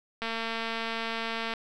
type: click train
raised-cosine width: 0.3 ms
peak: -17 dBFS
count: 300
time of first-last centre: 0.22-1.537 s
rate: 227 Hz
effects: none